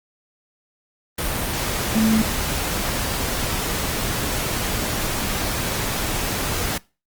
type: tone in noise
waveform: sine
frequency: 220 Hz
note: A3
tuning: in tune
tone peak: -15 dBFS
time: 1.95-2.22 s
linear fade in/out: 5 ms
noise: pink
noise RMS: -24 dBFS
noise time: 1.18-6.78 s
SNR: +6 dB
effects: noise-tail reverb RT60 0.3 s tail -23 dB re dry + Opus 32 kbps